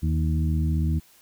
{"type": "harmonic tone with a mistuned harmonic", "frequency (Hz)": 78.8, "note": "D#2", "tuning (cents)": 23, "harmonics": [1, 2, 3, 4], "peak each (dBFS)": [-22, -26, -32, -35], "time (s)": [0.02, 1], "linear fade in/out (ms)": 20, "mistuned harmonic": 3, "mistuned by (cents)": -29, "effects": ["white hiss -56 dBFS RMS until 1.21 s"]}